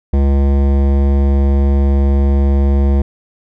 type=tone with hard clipping; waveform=sine; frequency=69.3 Hz; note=C#2; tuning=in tune; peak=-11 dBFS; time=0.13-3.02 s; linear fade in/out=5 ms; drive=16 dB; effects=none